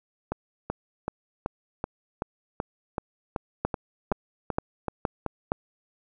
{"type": "two click trains", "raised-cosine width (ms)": 1, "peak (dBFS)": [-10, -14], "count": [5, 14], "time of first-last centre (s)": [[3.65, 5.519], [0.32, 5.263]], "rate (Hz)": [2.14, 2.63], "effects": []}